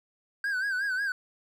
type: tone with vibrato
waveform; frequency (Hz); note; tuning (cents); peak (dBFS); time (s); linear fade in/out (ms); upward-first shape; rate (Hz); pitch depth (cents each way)
triangle; 1568; G6; 0; -25; 0.44-1.12; 2; sine; 5.5; 100
effects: none